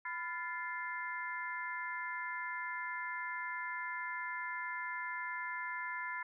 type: harmonic tone with a mistuned harmonic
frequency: 349.2 Hz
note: F4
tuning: in tune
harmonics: 3 / 4 / 5 / 6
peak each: -42 / -46 / -42 / -44 dBFS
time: 0.05-6.23 s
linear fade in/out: 5 ms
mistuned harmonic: 3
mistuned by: -83 cents
effects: none